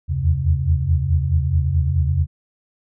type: tone cluster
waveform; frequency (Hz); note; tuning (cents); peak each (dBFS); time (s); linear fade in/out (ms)
sine; 77.8 / 82.4 / 87.2 / 133.9; D#2 / E2 / F2 / C3; 0 / 0 / -2 / +40; -21; 0.08-2.27; 50
effects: none